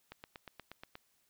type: click train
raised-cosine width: 0.3 ms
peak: -30 dBFS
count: 8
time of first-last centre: 0.12-0.954 s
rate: 8.39 Hz
effects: white hiss -74 dBFS RMS until 1.29 s